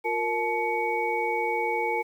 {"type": "tone cluster", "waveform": "sine", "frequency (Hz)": [354.7, 465.7, 864, 2240], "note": ["F4", "A#4", "A5", "C#7"], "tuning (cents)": [27, -2, -32, 18], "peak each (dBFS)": [-34, -29, -28, -30], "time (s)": [0.04, 2.03], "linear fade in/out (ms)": 20, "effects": ["9-bit"]}